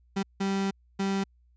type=tone bursts at uneven times; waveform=35% pulse; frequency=195.3 Hz; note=G3; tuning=6 cents flat; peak=-24 dBFS; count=3; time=0.16-0.23 / 0.4-0.71 / 0.99-1.24 s; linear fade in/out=10 ms; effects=added 60 Hz sine -59 dBFS peak until 1.56 s + resampled to 16000 Hz